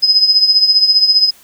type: tone with tremolo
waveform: sine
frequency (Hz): 5050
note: D#8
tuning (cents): +25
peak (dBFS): -4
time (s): 0.02-1.31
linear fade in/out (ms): 20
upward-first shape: triangle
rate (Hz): 15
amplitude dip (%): 75
effects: white hiss -45 dBFS RMS until 1.43 s